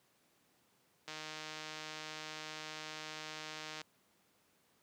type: click train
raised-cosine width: 0.2 ms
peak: -27 dBFS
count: 425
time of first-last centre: 1.08-3.815 s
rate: 155 Hz
effects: pink hiss -72 dBFS RMS until 4.82 s + high-pass 150 Hz 12 dB/octave